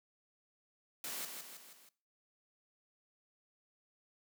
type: noise with echo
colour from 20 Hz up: white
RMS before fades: -42 dBFS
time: 1.04-1.25 s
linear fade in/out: 2 ms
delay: 160 ms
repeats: 4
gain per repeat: -5 dB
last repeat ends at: 1.89 s
effects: noise-tail reverb RT60 0.4 s tail -20 dB re dry + high-pass 150 Hz 12 dB/octave